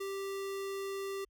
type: tone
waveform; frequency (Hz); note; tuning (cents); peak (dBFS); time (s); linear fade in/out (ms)
square; 392; G4; 0; -37; 0-1.25; 10
effects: added 50 Hz sine -70 dBFS peak until 1.29 s